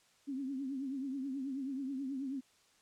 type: tone with vibrato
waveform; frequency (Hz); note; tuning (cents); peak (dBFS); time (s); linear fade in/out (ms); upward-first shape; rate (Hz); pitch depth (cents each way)
sine; 269.7; C#4; -47; -36; 0.27-2.41; 20; triangle; 9.3; 110
effects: white hiss -68 dBFS RMS until 2.81 s + low-pass 8000 Hz 12 dB/octave